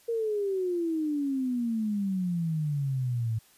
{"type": "exponential sweep", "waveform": "sine", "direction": "down", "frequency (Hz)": [470, 109.1], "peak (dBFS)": -26, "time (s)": [0.08, 3.39], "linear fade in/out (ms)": 10, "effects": ["white hiss -60 dBFS RMS until 3.57 s", "resampled to 32000 Hz"]}